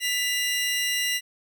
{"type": "tone pair together", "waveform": "sawtooth", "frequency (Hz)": [1987.4, 2814], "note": ["B6", "F7"], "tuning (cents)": [10, 12], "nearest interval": "tritone", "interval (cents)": 602, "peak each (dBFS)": -23, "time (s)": [0, 1.21], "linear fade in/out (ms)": 50, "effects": []}